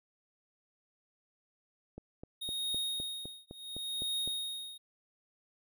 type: click train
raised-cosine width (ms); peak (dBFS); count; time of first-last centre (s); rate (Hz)
2; -31; 10; 1.98-4.276; 3.92
type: tone with tremolo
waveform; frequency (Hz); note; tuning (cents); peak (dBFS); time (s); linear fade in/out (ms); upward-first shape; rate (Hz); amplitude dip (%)
square; 3729; A#7; 0; -32; 2.41-4.78; 10; triangle; 0.71; 100
effects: none